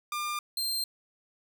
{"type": "tone pair in turn", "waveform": "sawtooth", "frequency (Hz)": [1199, 4166], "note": ["D6", "C8"], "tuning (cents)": [36, -8], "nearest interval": "octave + minor seventh", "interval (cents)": 2156, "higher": "second", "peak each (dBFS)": [-27, -26], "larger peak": "second", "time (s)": [[0.12, 0.39], [0.57, 0.84]], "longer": "neither", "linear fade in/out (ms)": 2, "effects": []}